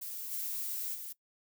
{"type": "noise with level steps", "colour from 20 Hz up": "violet", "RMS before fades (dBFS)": [-41, -37, -43], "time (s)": [0.01, 1.13], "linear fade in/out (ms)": 10, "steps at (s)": [0.31, 0.94], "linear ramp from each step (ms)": 10, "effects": ["noise-tail reverb RT60 0.1 s tail -19 dB re dry"]}